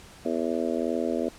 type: harmonic tone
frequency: 82.41 Hz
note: E2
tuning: in tune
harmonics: 3 / 4 / 5 / 6 / 7 / 8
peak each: -30 / -31 / -32 / -33 / -33 / -34 dBFS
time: 0.25-1.29 s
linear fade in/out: 5 ms
effects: pink hiss -49 dBFS RMS until 1.38 s + low-pass 10000 Hz 12 dB/octave